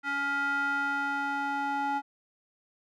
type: tone with band-pass filter sweep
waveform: square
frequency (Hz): 280.8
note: C#4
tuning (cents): +22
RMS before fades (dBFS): -30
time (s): 0.03-2.02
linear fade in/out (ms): 50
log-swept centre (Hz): 1600 to 990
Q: 4.2
effects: none